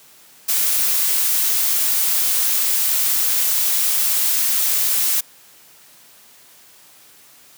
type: noise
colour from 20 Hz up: blue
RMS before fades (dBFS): -18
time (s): 0.48-5.21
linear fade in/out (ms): 10
effects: white hiss -48 dBFS RMS until 7.57 s + high-pass 100 Hz 12 dB/octave